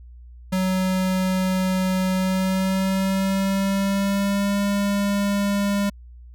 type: tone with pitch glide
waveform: square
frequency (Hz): 186.6 to 201.2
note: F#3 to G3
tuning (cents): +15 to +45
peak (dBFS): -20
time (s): 0.52-5.9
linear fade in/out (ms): 10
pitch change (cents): +130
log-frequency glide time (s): 2.14-4.61
effects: added 60 Hz sine -40 dBFS peak until 6.34 s